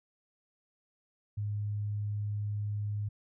sine tone, 103.83 Hz, G#2, in tune, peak -31 dBFS, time 1.37-3.09 s, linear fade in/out 10 ms, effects none

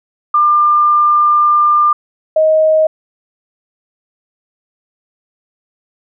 sine tone pair in turn, 1197 / 628.1 Hz, D6 / D#5, +33 / +16 cents, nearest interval major seventh, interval 1117 cents, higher first, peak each -7 / -7 dBFS, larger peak neither, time 0.34-1.93 / 2.36-2.87 s, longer first, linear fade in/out 5 ms, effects none

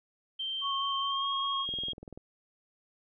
sine tone with pitch glide, 3136 to 3260 Hz, G7 to G#7, 0 to -33 cents, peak -32 dBFS, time 0.39-1.93 s, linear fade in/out 10 ms, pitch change +67 cents, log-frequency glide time 1.05-1.29 s
sine tone with vibrato, 1100 Hz, C#6, 14 cents flat, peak -31 dBFS, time 0.61-1.66 s, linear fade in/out 50 ms, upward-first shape square, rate 4.9 Hz, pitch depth 13 cents each way
click train, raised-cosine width 2 ms, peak -31 dBFS, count 11, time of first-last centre 1.69-2.175 s, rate 20.6 Hz
effects none

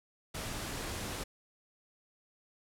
pink noise, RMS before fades -39 dBFS, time 0.34-1.24 s, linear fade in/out 10 ms, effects low-pass 12000 Hz 12 dB/octave

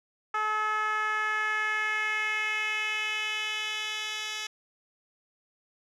10% pulse tone with band-pass filter sweep, 429.1 Hz, A4, 43 cents flat, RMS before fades -30 dBFS, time 0.34-4.47 s, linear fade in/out 5 ms, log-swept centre 1200 to 4100 Hz, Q 2.5, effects none

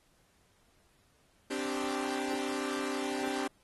sawtooth chord, C suspended second, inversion none, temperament equal, 261.6 / 293.7 / 392 Hz, C4 / D4 / G4, 0 / 0 / 0 cents, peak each -33 dBFS, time 1.5-3.48 s, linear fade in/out 10 ms, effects pink hiss -69 dBFS RMS until 3.63 s + AAC 32 kbps

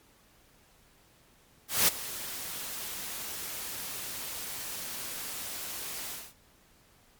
white noise with ADSR envelope, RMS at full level -22 dBFS, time 1.68-6.34 s, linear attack 200 ms, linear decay 14 ms, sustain -16 dB, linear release 240 ms, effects pink hiss -62 dBFS RMS until 7.19 s + MP3 96 kbps

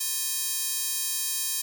square tone with high-pass filter, 353.9 Hz, F4, 23 cents sharp, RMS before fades -29 dBFS, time 0-1.62 s, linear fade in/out 10 ms, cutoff 6800 Hz, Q 0.77, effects none

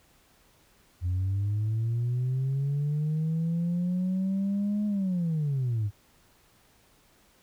sine linear two-way sweep, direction up then down, 87.31 to 210 to 98.5 Hz, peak -23 dBFS, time 1.01-5.91 s, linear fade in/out 50 ms, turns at 4.86 s, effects tanh soft clip ceiling -23 dBFS + pink hiss -62 dBFS RMS until 7.42 s

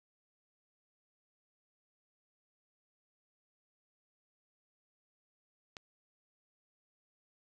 click, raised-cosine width 0.2 ms, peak -27 dBFS, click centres 5.768 s, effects none

